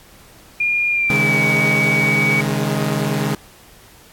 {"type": "tone with pitch glide", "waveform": "sine", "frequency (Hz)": [2417, 2255], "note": ["D7", "C#7"], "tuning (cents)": [49, 29], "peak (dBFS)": -15, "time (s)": [0.6, 2.41], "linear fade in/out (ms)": 5, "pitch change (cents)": -120, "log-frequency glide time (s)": [0.91, 1.39]}
{"type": "chord", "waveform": "sawtooth", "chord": "C# suspended second", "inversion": "none", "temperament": "equal with one note detuned", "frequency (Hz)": [135.27, 155.56, 207.7], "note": ["C#3", "D#3", "G#3"], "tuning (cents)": [-42, 0, 0], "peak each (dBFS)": -18, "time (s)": [1.1, 3.35], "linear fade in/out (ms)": 2}
{"effects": ["pink hiss -46 dBFS RMS until 4.12 s", "AAC 64 kbps"]}